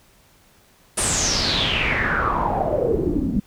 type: noise with low-pass filter sweep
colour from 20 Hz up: pink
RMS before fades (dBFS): -21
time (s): 0.97-3.4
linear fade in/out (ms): 10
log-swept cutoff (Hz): 9600 to 210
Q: 7
effects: pink hiss -55 dBFS RMS until 3.46 s